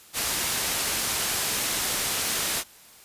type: low-pass noise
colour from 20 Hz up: white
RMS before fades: -27 dBFS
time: 0.13-2.64 s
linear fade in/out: 50 ms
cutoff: 12000 Hz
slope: 12 dB/octave
effects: white hiss -51 dBFS RMS until 3.04 s + resampled to 32000 Hz